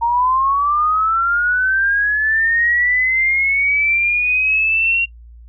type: linear sweep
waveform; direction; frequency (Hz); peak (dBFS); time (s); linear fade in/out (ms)
sine; up; 921 to 2761; -13; 0.01-5.06; 20
effects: noise-tail reverb RT60 0.1 s tail -21 dB re dry + added 58 Hz sine -37 dBFS peak until 5.48 s